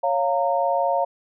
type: chord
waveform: sine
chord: Bb minor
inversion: first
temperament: equal with one note detuned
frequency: 554.4 / 698.5 / 921.6 Hz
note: Db5 / F5 / Bb5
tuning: 0 / 0 / -20 cents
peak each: -23 / -22 / -24 dBFS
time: 0.03-1.05 s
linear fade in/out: 10 ms
effects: none